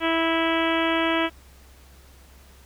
harmonic tone, 328.1 Hz, E4, 8 cents flat, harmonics 1 / 2 / 3 / 4 / 5 / 6 / 7 / 8 / 9 / 10, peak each -24 / -27 / -29 / -30 / -31 / -32 / -32 / -33 / -34 / -34 dBFS, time 0-1.3 s, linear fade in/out 50 ms, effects added 66 Hz sine -49 dBFS peak until 2.65 s + pink hiss -54 dBFS RMS until 2.65 s

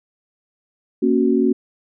sine chord, F# major, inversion first, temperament equal with one note detuned, 233.1 / 275.4 / 370 Hz, A#3 / C#4 / F#4, 0 / -11 / 0 cents, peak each -18 dBFS, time 1.02-1.53 s, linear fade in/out 10 ms, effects none

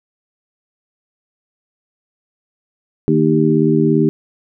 harmonic tone with a mistuned harmonic, 77.78 Hz, D#2, in tune, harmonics 2 / 3 / 4 / 5, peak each -16 / -16 / -16 / -16 dBFS, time 3.08-4.09 s, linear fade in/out 0 ms, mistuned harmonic 5, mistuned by +25 cents, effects none

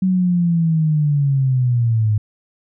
sine linear sweep, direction down, 189 to 104.2 Hz, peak -13 dBFS, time 0.02-2.18 s, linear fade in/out 5 ms, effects none

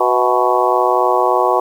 harmonic tone with a mistuned harmonic, 123.47 Hz, B2, in tune, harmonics 3 / 4 / 5 / 6 / 7 / 8 / 9, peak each -19 / -19 / -19 / -19 / -19 / -19 / -19 dBFS, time 0-1.6 s, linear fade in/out 5 ms, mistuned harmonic 5, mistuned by +61 cents, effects 7-bit

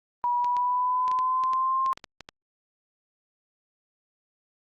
sine tone with pitch glide, 970 to 1057.8 Hz, B5 to C6, -31 to +19 cents, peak -22 dBFS, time 0.24-1.93 s, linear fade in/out 0 ms, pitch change +150 cents, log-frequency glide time 0.37-1.82 s
clicks, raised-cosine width 0.2 ms, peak -22 dBFS, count 12, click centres 0.445 / 0.567 / 1.08 / 1.115 / 1.189 / 1.437 / 1.534 / 1.862 / 1.975 / 2.042 / 2.207 / 2.289 s
effects Opus 24 kbps

